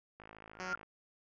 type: click train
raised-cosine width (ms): 0.5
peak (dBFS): -36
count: 35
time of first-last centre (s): 0.2-0.831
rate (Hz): 53.9
type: tone with exponential growth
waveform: sine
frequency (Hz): 1399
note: F6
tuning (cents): +3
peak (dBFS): -30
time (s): 0.54-0.75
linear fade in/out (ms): 1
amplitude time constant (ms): 44
type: tone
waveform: 5% pulse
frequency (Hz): 185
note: F#3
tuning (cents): 0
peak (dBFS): -29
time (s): 0.6-0.73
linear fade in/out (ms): 0
effects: resampled to 16000 Hz